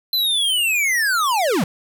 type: linear sweep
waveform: square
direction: down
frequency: 4101 to 140.8 Hz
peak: -17 dBFS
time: 0.13-1.64 s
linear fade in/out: 2 ms
effects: none